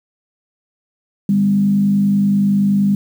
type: tone with frequency modulation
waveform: sine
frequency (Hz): 200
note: G3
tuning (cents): +35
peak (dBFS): -11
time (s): 1.29-2.95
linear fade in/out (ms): 2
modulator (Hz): 50.4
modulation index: 0.44
effects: 7-bit